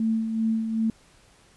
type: tone with tremolo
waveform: sine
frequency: 223 Hz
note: A3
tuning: 23 cents sharp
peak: -20 dBFS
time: 0-0.9 s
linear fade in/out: 2 ms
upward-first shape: sine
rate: 2.6 Hz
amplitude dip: 50%
effects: pink hiss -57 dBFS RMS until 1.56 s + resampled to 24000 Hz